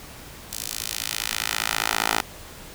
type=tone with high-pass filter sweep; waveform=10% pulse; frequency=55 Hz; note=A1; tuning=in tune; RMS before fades=-27 dBFS; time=0.51-2.21 s; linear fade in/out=10 ms; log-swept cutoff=6200 to 780 Hz; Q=0.71; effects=pink hiss -42 dBFS RMS until 2.74 s